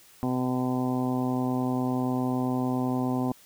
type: harmonic tone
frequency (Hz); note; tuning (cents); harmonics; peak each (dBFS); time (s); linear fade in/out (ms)
127.1; C3; -50; 1 / 2 / 3 / 4 / 5 / 6 / 7 / 8; -32 / -26 / -36 / -39 / -39 / -36 / -40 / -40; 0.23-3.32; 0
effects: white hiss -55 dBFS RMS until 3.45 s